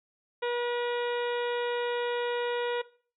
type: harmonic tone with a mistuned harmonic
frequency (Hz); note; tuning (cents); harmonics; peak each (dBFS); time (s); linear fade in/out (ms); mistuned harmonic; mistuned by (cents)
482.2; B4; -41; 1 / 2 / 3 / 4 / 5 / 6 / 7 / 8; -29 / -35 / -39 / -41 / -43 / -45 / -46 / -47; 0.42-2.82; 10; 8; -54
effects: noise-tail reverb RT60 0.4 s tail -18 dB re dry